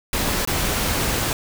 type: noise with dropouts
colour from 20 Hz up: pink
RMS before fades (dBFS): -22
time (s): 0.13-1.33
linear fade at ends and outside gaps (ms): 1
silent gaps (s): 0.451-0.474
effects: none